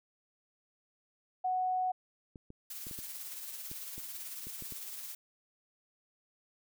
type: tone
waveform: sine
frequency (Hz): 740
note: F#5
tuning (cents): 0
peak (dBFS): -29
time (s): 1.44-1.92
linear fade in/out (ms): 10
type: clicks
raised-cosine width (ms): 3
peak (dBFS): -35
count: 10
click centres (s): 2.358 / 2.504 / 2.869 / 2.912 / 2.989 / 3.715 / 3.98 / 4.47 / 4.623 / 4.723
type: noise with tremolo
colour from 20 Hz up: blue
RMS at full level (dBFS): -42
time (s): 2.7-5.15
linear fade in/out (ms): 5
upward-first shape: sine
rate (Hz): 18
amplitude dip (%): 35
effects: none